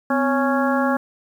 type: harmonic tone with a mistuned harmonic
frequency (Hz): 277.1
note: C#4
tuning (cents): -1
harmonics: 1 / 2 / 3 / 4 / 5 / 6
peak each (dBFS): -20 / -23 / -25 / -26 / -27 / -28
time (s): 0.1-0.97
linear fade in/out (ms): 5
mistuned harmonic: 1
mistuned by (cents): -140
effects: 8-bit